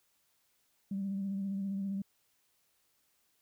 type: tone with vibrato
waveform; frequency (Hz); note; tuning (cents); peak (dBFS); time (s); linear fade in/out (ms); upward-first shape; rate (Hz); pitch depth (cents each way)
sine; 196; G3; 0; -32; 0.91-2.02; 5; triangle; 15; 39
effects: tanh soft clip ceiling -28 dBFS + white hiss -74 dBFS RMS until 3.41 s